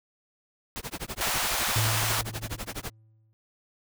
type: noise with tremolo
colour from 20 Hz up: pink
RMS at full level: -33 dBFS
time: 0.76-2.9 s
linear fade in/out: 0 ms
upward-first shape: sine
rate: 12 Hz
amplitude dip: 100%
type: high-pass noise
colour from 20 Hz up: pink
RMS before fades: -28 dBFS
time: 1.21-2.21 s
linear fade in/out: 0 ms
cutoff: 700 Hz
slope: 24 dB/octave
type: tone with exponential decay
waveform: triangle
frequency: 110 Hz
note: A2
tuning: in tune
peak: -21 dBFS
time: 1.76-3.33 s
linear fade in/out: 0 ms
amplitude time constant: 340 ms
effects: none